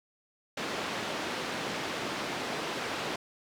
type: band-pass noise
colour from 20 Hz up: pink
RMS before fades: -35 dBFS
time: 0.57-3.16 s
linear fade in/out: 5 ms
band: 240 to 4400 Hz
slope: 12 dB/octave
effects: none